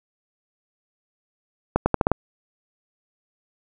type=accelerating click train; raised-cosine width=1 ms; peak=-3 dBFS; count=6; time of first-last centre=1.76-2.117 s; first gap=100 ms; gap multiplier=0.83; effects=none